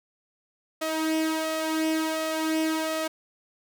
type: tone with flanger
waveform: sawtooth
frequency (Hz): 317.3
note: D#4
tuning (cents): +34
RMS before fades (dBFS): -27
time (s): 0.81-3.08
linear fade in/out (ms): 10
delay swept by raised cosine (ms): 1.5 to 2.8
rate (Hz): 1.4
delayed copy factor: +0.55
effects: none